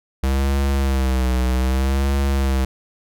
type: tone with vibrato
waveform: square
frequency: 66 Hz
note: C2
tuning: 16 cents sharp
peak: -17 dBFS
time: 0.23-2.65 s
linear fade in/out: 5 ms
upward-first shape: sine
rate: 0.64 Hz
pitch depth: 77 cents each way
effects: none